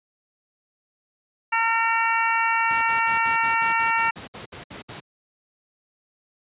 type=harmonic tone; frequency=455.9 Hz; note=A#4; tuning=39 cents flat; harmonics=2 / 3 / 4 / 5 / 6; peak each=-23 / -25 / -26 / -27 / -28 dBFS; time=1.52-4.11 s; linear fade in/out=10 ms
type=noise bursts; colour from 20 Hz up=pink; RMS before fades=-37 dBFS; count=13; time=2.7-5.004 s; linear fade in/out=10 ms; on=120 ms; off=62 ms
effects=high-pass 100 Hz 12 dB/octave + resampled to 8000 Hz